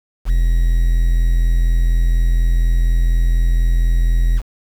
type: tone with quantisation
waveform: triangle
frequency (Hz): 42.08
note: E1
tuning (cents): +36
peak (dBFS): -9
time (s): 0.25-4.42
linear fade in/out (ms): 50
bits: 6
effects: none